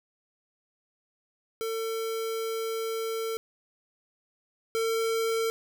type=tone pair in turn; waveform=square; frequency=450 / 451.8 Hz; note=A4 / A4; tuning=+39 / +46 cents; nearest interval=unison; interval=7 cents; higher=second; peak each=-30 / -26 dBFS; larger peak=second; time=1.61-3.37 / 4.75-5.5 s; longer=first; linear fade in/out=0 ms; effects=none